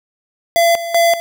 square tone with tremolo, 678 Hz, E5, 49 cents sharp, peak -10 dBFS, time 0.56-1.2 s, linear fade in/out 0 ms, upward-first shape square, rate 2.6 Hz, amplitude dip 75%, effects none

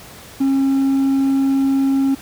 sine tone with hard clipping, 271.2 Hz, C#4, 38 cents flat, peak -14 dBFS, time 0.4-2.15 s, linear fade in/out 10 ms, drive 2 dB, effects pink hiss -39 dBFS RMS until 2.21 s + high-pass 60 Hz 12 dB/octave

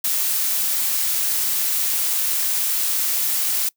blue noise, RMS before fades -21 dBFS, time 0.04-3.69 s, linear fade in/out 5 ms, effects noise-tail reverb RT60 0.1 s tail -24 dB re dry

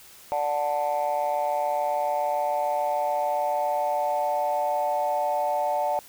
sine chord, D major, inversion none, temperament just, 587.3 / 734.2 / 881 Hz, D5 / F#5 / A5, 0 / -14 / +2 cents, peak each -26 dBFS, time 0.32-5.99 s, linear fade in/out 0 ms, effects tanh soft clip ceiling -17 dBFS + white hiss -49 dBFS RMS until 6.08 s

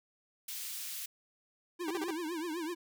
white high-pass noise, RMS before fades -41 dBFS, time 0.48-1.06 s, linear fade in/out 5 ms, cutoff 2400 Hz, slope 12 dB/octave
square tone with vibrato, 329.6 Hz, E4, in tune, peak -36 dBFS, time 1.79-2.75 s, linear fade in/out 20 ms, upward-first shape triangle, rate 7.9 Hz, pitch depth 170 cents each way
sawtooth tone bursts, 392 Hz, G4, in tune, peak -31 dBFS, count 4, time 1.88-2.108 s, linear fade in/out 2 ms, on 27 ms, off 40 ms
effects none

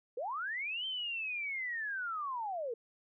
sine linear two-way sweep, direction up then down, 440.7 to 3136 to 440.7 Hz, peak -35 dBFS, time 0.17-2.74 s, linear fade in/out 5 ms, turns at 0.86 s, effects none

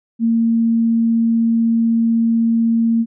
sine tone, 229 Hz, A#3, 31 cents flat, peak -12 dBFS, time 0.19-3.06 s, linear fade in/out 50 ms, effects none

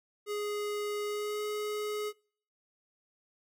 square tone with pitch glide, 415.3 to 420.6 Hz, G#4 to G#4, 0 to +22 cents, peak -33 dBFS, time 0.26-2.13 s, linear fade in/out 50 ms, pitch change +22 cents, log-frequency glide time 1.05-1.43 s, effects noise-tail reverb RT60 0.5 s tail -24 dB re dry

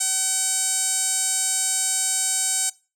sawtooth tone with band-pass filter, 760 Hz, F#5, 46 cents sharp, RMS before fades -23 dBFS, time 0-2.7 s, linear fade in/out 10 ms, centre 8000 Hz, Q 4.8, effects noise-tail reverb RT60 0.3 s tail -21 dB re dry

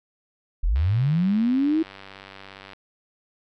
sine linear sweep, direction up, 33.09 to 328.6 Hz, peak -18 dBFS, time 0.63-1.83 s, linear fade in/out 10 ms
click train, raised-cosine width 0.3 ms, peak -25 dBFS, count 193, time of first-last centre 0.76-2.733 s, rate 97.3 Hz
effects none

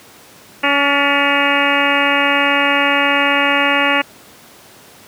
harmonic tone with a mistuned harmonic, 282.4 Hz, C#4, 32 cents sharp, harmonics 1 / 2 / 3 / 4 / 5 / 6 / 7 / 8 / 9 / 10, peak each -21 / -21 / -21 / -21 / -21 / -21 / -21 / -21 / -21 / -21 dBFS, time 0.63-4.02 s, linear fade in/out 10 ms, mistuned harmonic 6, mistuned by +54 cents, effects pink hiss -42 dBFS RMS until 5.07 s + high-pass 150 Hz 12 dB/octave

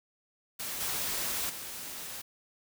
white noise with level steps, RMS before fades -37 / -33 / -41 dBFS, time 0.59-2.22 s, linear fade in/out 10 ms, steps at 0.8 / 1.49 s, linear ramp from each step 10 ms, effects none

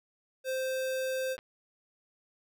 square tone, 522 Hz, C5, 4 cents flat, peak -31 dBFS, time 0.44-1.37 s, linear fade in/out 50 ms
clicks, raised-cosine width 0.3 ms, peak -28 dBFS, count 2, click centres 1.381 / 1.389 s
effects none

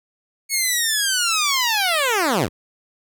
10% pulse linear sweep, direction down, 2217 to 61.74 Hz, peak -9 dBFS, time 0.49-2.49 s, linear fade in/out 50 ms, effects none

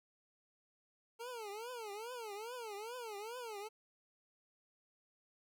25% pulse tone with vibrato, 449.3 Hz, A4, 36 cents sharp, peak -40 dBFS, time 1.19-3.69 s, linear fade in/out 20 ms, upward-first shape triangle, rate 2.4 Hz, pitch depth 230 cents each way, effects none

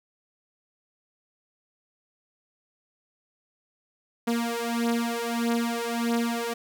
sawtooth beating tone pair, 233.1 / 234.7 Hz, A#3 / A#3, 0 / +12 cents, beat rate 1.6 Hz, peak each -24 dBFS, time 4.27-6.54 s, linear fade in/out 10 ms, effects none

